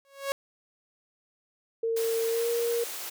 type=tone with exponential growth; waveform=sawtooth; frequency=552 Hz; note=C#5; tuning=7 cents flat; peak=-20 dBFS; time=0.05-0.32 s; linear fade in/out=0 ms; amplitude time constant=57 ms
type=tone with pitch glide; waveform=sine; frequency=455.4 to 469 Hz; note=A#4 to A#4; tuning=-40 to +11 cents; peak=-25 dBFS; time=1.83-2.84 s; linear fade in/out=5 ms; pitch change=+51 cents; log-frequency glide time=2.28-2.49 s
type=high-pass noise; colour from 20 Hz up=white; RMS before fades=-37 dBFS; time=1.96-3.1 s; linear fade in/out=10 ms; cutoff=340 Hz; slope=24 dB/octave
effects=none